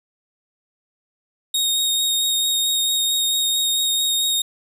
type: tone with vibrato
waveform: sawtooth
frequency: 3729 Hz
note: A#7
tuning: in tune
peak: -15 dBFS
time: 1.54-4.42 s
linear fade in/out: 5 ms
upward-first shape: sine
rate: 4.5 Hz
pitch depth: 13 cents each way
effects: none